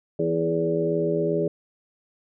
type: harmonic tone with a mistuned harmonic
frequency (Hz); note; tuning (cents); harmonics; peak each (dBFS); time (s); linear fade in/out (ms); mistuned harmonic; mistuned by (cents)
82.41; E2; 0; 2 / 3 / 4 / 5 / 6 / 7; -28 / -36 / -28 / -24 / -36 / -28; 0.19-1.48; 5; 5; +22
effects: none